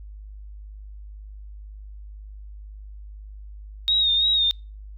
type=tone with vibrato; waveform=sine; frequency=3729 Hz; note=A#7; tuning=in tune; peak=-17 dBFS; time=3.88-4.51 s; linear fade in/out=0 ms; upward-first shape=sine; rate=3 Hz; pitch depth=51 cents each way; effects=noise-tail reverb RT60 0.3 s tail -26 dB re dry + added 51 Hz sine -37 dBFS peak until 4.97 s